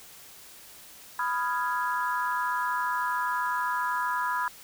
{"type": "chord", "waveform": "sine", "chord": "F half-diminished seventh", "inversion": "second", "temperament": "equal with one note detuned", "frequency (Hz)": [992.3, 1244.5, 1396.9, 1661.2], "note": ["Cb6", "Eb6", "F6", "Ab6"], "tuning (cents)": [8, 0, 0, 0], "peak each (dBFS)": [-28, -34, -34, -33], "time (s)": [1.19, 4.48], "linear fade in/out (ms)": 2, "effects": ["white hiss -49 dBFS RMS until 4.63 s"]}